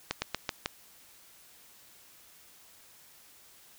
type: slowing click train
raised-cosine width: 0.2 ms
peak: -12 dBFS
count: 5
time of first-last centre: 0.11-0.659 s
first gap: 110 ms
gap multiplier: 1.15
effects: white hiss -57 dBFS RMS until 3.78 s